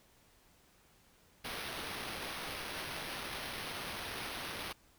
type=noise with sample-and-hold; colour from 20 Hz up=violet; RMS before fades=-42 dBFS; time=1.44-4.73 s; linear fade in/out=10 ms; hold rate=7350 Hz; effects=pink hiss -66 dBFS RMS until 4.98 s